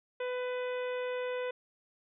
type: harmonic tone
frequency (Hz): 499.4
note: B4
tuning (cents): +19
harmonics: 1 / 2 / 3 / 4 / 5 / 6 / 7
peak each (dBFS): -33 / -44 / -45 / -47 / -48 / -54 / -54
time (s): 0.2-1.51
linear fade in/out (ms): 5
effects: none